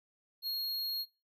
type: tone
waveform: square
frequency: 4282 Hz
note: C8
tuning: 39 cents sharp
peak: -34 dBFS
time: 0.42-1.06 s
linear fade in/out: 50 ms
effects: noise-tail reverb RT60 0.3 s tail -23 dB re dry